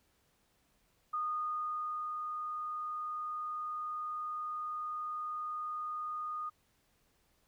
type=tone with ADSR envelope; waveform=sine; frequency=1230 Hz; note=D#6; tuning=20 cents flat; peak=-32 dBFS; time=1.13-6.5 s; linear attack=10 ms; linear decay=1000 ms; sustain=-4 dB; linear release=15 ms; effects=pink hiss -73 dBFS RMS until 7.47 s